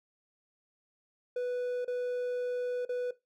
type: tone with dropouts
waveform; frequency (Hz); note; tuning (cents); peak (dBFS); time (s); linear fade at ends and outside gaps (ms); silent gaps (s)
triangle; 493.9; B4; 0; -28; 1.36-3.11; 5; 1.848-1.878 / 2.852-2.891
effects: noise-tail reverb RT60 0.2 s tail -17 dB re dry